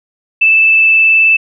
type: tone with vibrato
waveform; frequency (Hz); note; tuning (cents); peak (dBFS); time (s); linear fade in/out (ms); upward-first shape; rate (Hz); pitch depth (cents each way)
sine; 2637; E7; 0; -5; 0.41-1.37; 10; sine; 19; 8
effects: none